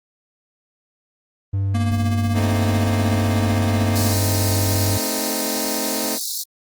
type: tone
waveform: triangle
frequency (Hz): 98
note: G2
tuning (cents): 0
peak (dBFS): -16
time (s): 1.53-4.98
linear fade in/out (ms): 10
type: tone with tremolo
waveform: square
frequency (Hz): 233.1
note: A#3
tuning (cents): 0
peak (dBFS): -21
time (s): 1.74-4.13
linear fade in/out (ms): 10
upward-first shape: sine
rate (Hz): 16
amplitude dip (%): 55
type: chord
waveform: 20% pulse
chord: A diminished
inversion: none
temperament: equal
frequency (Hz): 220 / 261.6 / 311.1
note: A3 / C4 / Eb4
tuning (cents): 0 / 0 / 0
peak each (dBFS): -23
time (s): 2.33-6.19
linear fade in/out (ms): 50
type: high-pass noise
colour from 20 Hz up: pink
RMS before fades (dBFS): -26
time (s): 3.95-6.44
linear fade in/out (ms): 20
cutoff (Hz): 3900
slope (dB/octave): 96
effects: Opus 24 kbps